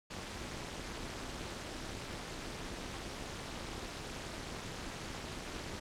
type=noise with amplitude modulation; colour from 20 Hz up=pink; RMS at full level=-39 dBFS; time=0.1-5.8 s; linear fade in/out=10 ms; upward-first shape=sine; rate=293 Hz; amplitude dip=95%; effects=low-pass 7000 Hz 12 dB/octave